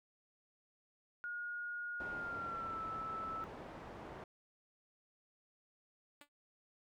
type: tone with pitch glide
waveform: sine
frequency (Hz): 1435 to 1315.9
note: F6 to E6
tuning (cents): +47 to -3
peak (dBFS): -40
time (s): 1.24-3.44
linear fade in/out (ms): 0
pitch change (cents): -150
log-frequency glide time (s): 2.05-2.82
type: low-pass noise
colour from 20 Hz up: white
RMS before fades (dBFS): -50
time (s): 2-4.24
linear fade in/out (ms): 2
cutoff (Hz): 870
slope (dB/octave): 12
type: tone with exponential decay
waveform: 5% pulse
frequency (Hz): 290.3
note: D4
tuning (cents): -20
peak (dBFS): -40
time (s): 6.21-6.29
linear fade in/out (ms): 2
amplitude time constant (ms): 16
effects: none